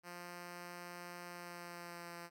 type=tone with pitch glide; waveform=5% pulse; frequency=175.5 to 171.89 Hz; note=F3 to F3; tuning=+9 to -27 cents; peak=-36 dBFS; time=0.03-2.3 s; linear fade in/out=50 ms; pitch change=-36 cents; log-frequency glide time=1.26-2.15 s; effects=none